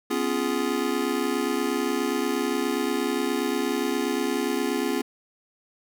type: chord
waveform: square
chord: C# dominant seventh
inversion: third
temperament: just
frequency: 249.5 / 277.2 / 346.5 / 415.8 Hz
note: B3 / C#4 / E#4 / G#4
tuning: +18 / 0 / -14 / +2 cents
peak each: -30 dBFS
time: 0.1-5.02 s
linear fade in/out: 10 ms
effects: none